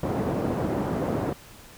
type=band-pass noise; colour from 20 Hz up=pink; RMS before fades=-27 dBFS; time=0.03-1.33 s; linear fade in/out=2 ms; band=130 to 690 Hz; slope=12 dB/octave; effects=pink hiss -48 dBFS RMS until 1.77 s